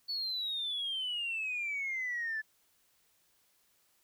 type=exponential sweep; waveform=sine; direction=down; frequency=4479 to 1727 Hz; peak=-32 dBFS; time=0.08-2.42 s; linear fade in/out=20 ms; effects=tanh soft clip ceiling -29 dBFS + white hiss -71 dBFS RMS until 4.03 s